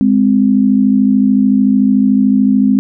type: tone pair together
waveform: sine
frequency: 206.2 / 259.8 Hz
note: G#3 / C4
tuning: -12 / -12 cents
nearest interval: major third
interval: 400 cents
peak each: -10 dBFS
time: 0.01-2.79 s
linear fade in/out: 0 ms
effects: none